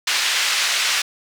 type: band-pass noise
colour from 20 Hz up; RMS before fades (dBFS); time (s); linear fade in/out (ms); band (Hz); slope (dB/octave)
pink; -20; 0.07-1.02; 5; 2000 to 5700; 12
effects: none